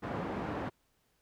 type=band-pass noise; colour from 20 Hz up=pink; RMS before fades=-37 dBFS; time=0.02-0.7 s; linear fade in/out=20 ms; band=130 to 1200 Hz; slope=12 dB/octave; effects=pink hiss -74 dBFS RMS until 1.21 s